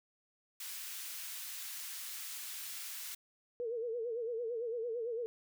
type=high-pass noise; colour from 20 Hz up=white; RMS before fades=-44 dBFS; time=0.6-3.15 s; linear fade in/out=5 ms; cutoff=1600 Hz; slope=12 dB/octave
type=tone with vibrato; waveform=sine; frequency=466.2 Hz; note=A#4; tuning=in tune; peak=-35 dBFS; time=3.6-5.26 s; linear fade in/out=0 ms; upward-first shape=sine; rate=8.9 Hz; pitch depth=94 cents each way
effects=none